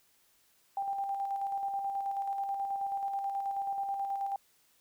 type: tone with tremolo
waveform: sine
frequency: 791 Hz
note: G5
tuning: 15 cents sharp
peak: -30 dBFS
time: 0.77-4.36 s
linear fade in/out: 2 ms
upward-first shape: square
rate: 9.3 Hz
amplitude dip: 35%
effects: white hiss -68 dBFS RMS until 4.8 s